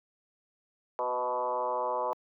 sine tone with frequency modulation, 747 Hz, F#5, 16 cents sharp, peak -27 dBFS, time 0.99-2.13 s, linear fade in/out 0 ms, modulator 124 Hz, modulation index 2.7, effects high-pass 400 Hz 12 dB/octave

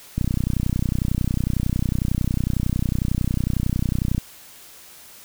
click train, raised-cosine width 5 ms, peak -9 dBFS, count 125, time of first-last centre 0.18-4.18 s, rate 31 Hz, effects white hiss -45 dBFS RMS until 5.24 s

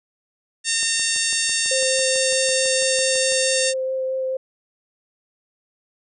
harmonic tone, 911 Hz, A#5, 40 cents flat, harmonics 2 / 3 / 4 / 5 / 6 / 7 / 8 / 9 / 10, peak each -28 / -28 / -28 / -28 / -28 / -28 / -28 / -28 / -28 dBFS, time 0.64-3.74 s, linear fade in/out 50 ms
click train, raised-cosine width 1 ms, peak -27 dBFS, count 16, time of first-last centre 0.83-3.322 s, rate 6.02 Hz
sine tone with vibrato, 523.3 Hz, C5, in tune, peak -21 dBFS, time 1.71-4.37 s, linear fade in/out 5 ms, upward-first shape sine, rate 4.6 Hz, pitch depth 9 cents each way
effects none

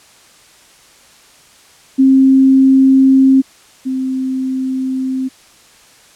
sine tone pair in turn, 266.3 / 261.4 Hz, C4 / C4, +31 / -1 cents, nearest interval unison, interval 32 cents, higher first, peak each -5 / -15 dBFS, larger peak first, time 1.98-3.42 / 3.85-5.29 s, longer neither, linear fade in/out 20 ms, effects white hiss -45 dBFS RMS until 6.15 s + low-pass 9000 Hz 12 dB/octave

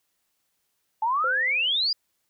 sine exponential sweep, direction up, 853 to 4978 Hz, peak -21 dBFS, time 1.02-1.93 s, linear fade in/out 5 ms
sine tone with exponential decay, 515 Hz, C5, 28 cents flat, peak -29 dBFS, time 1.24-1.93 s, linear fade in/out 2 ms, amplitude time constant 150 ms
effects white hiss -74 dBFS RMS until 2.29 s

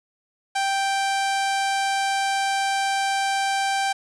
sawtooth tone, 784 Hz, G5, in tune, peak -17 dBFS, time 0.55-3.93 s, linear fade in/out 10 ms, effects resampled to 22050 Hz + 8-bit

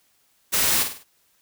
white noise with echo, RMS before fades -21 dBFS, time 0.52-0.84 s, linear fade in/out 20 ms, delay 50 ms, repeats 4, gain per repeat -7 dB, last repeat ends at 1.04 s, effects white hiss -64 dBFS RMS until 1.41 s

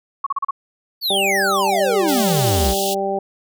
sine tone bursts, 1108.7 Hz, C#6, in tune, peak -17 dBFS, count 5, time 0.24-0.509 s, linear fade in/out 5 ms, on 25 ms, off 36 ms
square exponential sweep, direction down, 4638 to 56.9 Hz, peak -18 dBFS, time 1.01-2.75 s, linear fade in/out 50 ms
harmonic tone, 196 Hz, G3, in tune, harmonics 1 / 2 / 3 / 4, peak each -29 / -23 / -24 / -23 dBFS, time 1.1-3.19 s, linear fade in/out 5 ms
pink high-pass noise, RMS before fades -25 dBFS, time 2.07-2.95 s, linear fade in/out 20 ms, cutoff 2800 Hz, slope 96 dB/octave
effects none

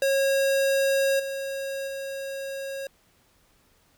square tone with level steps, 545 Hz, C#5, 29 cents flat, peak -21 / -30 / -32 dBFS, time 0.02-2.87 s, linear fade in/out 2 ms, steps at 1.19 / 1.87 s, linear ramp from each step 10 ms, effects pink hiss -63 dBFS RMS until 3.97 s

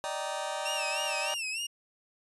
sawtooth chord, Eb major seventh, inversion third, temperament just, 583.4 / 622.3 / 777.8 / 933.4 Hz, D5 / Eb5 / G5 / Bb5, -12 / 0 / -14 / +2 cents, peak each -34 dBFS, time 0.04-1.34 s, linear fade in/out 0 ms
sawtooth tone with vibrato, 2682 Hz, E7, 29 cents sharp, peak -29 dBFS, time 0.65-1.67 s, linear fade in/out 10 ms, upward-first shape sine, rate 3.3 Hz, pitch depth 110 cents each way
effects resampled to 24000 Hz

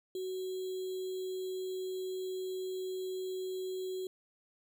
sine tone with sample-and-hold, 373.1 Hz, F#4, 14 cents sharp, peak -35 dBFS, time 0.15-4.07 s, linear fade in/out 2 ms, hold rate 3675 Hz, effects none

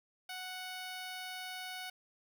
10% pulse tone, 740 Hz, F#5, in tune, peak -33 dBFS, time 0.29-1.9 s, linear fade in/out 5 ms, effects none

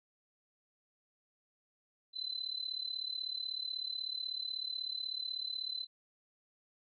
sine tone with amplitude modulation, 4039 Hz, B7, 38 cents sharp, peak -33 dBFS, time 2.13-5.87 s, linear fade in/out 50 ms, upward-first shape sine, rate 36.2 Hz, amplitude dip 85%, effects none

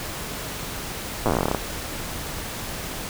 slowing click train, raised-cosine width 1 ms, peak -7 dBFS, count 17, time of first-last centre 1.26-1.548 s, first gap 8 ms, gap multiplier 1.1, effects pink hiss -32 dBFS RMS until 3.09 s

